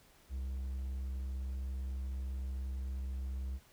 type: tone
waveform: triangle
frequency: 65.6 Hz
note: C2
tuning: 5 cents sharp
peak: -34 dBFS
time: 0.29-3.6 s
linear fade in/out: 50 ms
effects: pink hiss -64 dBFS RMS until 3.72 s